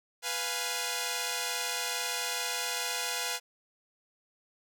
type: chord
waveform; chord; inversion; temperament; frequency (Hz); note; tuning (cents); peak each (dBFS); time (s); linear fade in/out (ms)
5% pulse; F diminished; second; equal; 493.9 / 698.5 / 830.6; Cb5 / F5 / Ab5; 0 / 0 / 0; -24; 0.22-3.4; 50
effects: none